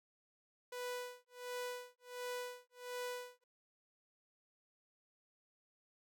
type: tone with tremolo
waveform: sawtooth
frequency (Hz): 493.9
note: B4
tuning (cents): 0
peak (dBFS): -36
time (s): 0.72-3.44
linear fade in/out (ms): 5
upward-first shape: sine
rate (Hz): 1.4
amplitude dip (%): 100
effects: none